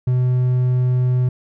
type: tone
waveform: triangle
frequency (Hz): 125.9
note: B2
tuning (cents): +34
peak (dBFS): -12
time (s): 0.07-1.29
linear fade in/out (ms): 5
effects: none